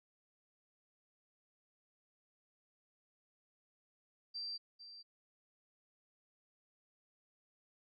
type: tone with echo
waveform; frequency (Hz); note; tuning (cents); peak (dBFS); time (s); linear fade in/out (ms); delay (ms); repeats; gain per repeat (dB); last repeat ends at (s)
sine; 4699; D8; 0; -40; 4.34-4.58; 20; 450; 1; -11; 5.03
effects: none